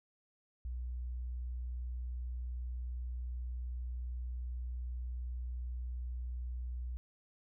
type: tone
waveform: sine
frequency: 61.3 Hz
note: B1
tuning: 12 cents flat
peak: -37 dBFS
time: 0.65-6.97 s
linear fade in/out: 0 ms
effects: none